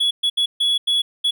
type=tone bursts at uneven times; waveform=triangle; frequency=3378 Hz; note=G#7; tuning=29 cents sharp; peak=-14 dBFS; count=6; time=0-0.11 / 0.23-0.3 / 0.37-0.46 / 0.6-0.78 / 0.87-1.02 / 1.24-1.31 s; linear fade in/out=10 ms; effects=none